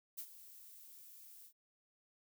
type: noise with ADSR envelope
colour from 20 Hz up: violet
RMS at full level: -43 dBFS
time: 0.17-1.53 s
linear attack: 17 ms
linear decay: 68 ms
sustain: -14 dB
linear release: 77 ms
effects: none